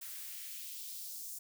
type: noise with high-pass filter sweep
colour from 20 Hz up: blue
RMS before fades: -45 dBFS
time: 0.01-1.39 s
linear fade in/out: 10 ms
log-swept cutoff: 1300 to 6600 Hz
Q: 1.4
effects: none